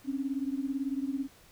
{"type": "beating tone pair", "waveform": "sine", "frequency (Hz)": [266.3, 284.3], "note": ["C4", "C#4"], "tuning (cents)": [31, 44], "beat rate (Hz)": 18, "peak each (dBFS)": [-32, -34], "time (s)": [0.04, 1.28], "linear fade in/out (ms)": 50, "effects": ["pink hiss -58 dBFS RMS until 1.51 s"]}